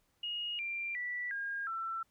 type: tone with pitch steps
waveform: sine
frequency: 2871 / 2373 / 1961 / 1620.6 / 1339.4 Hz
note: F7 / D7 / B6 / G#6 / E6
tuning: +47 / +17 / -13 / -43 / +27 cents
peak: -35 dBFS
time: 0.23-2.03 s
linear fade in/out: 5 ms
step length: 360 ms
effects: pink hiss -75 dBFS RMS until 2.1 s